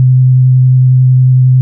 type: tone with vibrato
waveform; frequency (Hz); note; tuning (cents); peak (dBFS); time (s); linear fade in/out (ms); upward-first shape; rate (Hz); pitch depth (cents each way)
sine; 128.3; C3; -34; -3; 0-1.61; 0; sine; 11; 10
effects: none